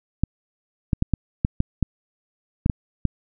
clicks, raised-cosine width 5 ms, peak -6 dBFS, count 10, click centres 0.236 / 0.932 / 1.024 / 1.137 / 1.449 / 1.604 / 1.827 / 2.661 / 2.698 / 3.053 s, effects none

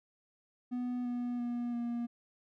triangle tone with pitch steps, 246.9 / 243.6 / 240.4 / 237.3 Hz, B3 / B3 / B3 / A#3, 0 / -24 / -46 / +31 cents, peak -31 dBFS, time 0.71-2.07 s, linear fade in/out 20 ms, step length 340 ms, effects none

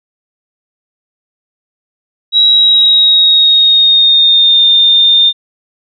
sine tone with pitch glide, 3862 to 3624 Hz, B7 to A#7, -39 to -50 cents, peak -4 dBFS, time 2.32-5.33 s, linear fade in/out 50 ms, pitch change -111 cents, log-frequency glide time 2.46-4.65 s, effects none

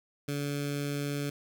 15% pulse tone with notch filter, 143.4 Hz, D3, 41 cents flat, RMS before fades -33 dBFS, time 0.28-1.3 s, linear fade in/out 5 ms, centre 860 Hz, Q 0.74, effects none

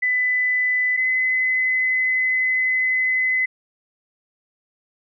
sine tone pair in turn, 2000 / 2028 Hz, B6 / B6, +21 / +45 cents, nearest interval unison, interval 24 cents, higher second, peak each -17 dBFS, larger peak neither, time 0.02-0.97 / 0.97-3.46 s, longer second, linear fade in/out 10 ms, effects none

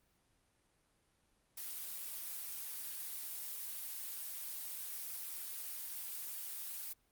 blue noise, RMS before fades -44 dBFS, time 1.57-6.93 s, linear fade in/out 5 ms, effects pink hiss -75 dBFS RMS until 7.11 s + Opus 32 kbps

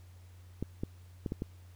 clicks, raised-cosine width 3 ms, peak -21 dBFS, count 5, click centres 0.626 / 0.835 / 1.262 / 1.321 / 1.421 s, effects added 90 Hz sine -51 dBFS peak until 1.75 s + pink hiss -65 dBFS RMS until 1.75 s

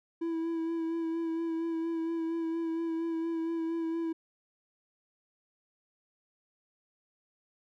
triangle tone with vibrato, 329.6 Hz, E4, in tune, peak -28 dBFS, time 0.21-4.13 s, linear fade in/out 10 ms, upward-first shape sine, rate 4.3 Hz, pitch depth 23 cents each way, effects none

